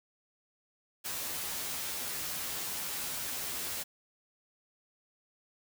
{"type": "noise with comb filter", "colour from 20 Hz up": "white", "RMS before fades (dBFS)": -37, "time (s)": [1.04, 3.84], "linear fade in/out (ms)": 20, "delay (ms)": 12, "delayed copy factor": 0.8, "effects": []}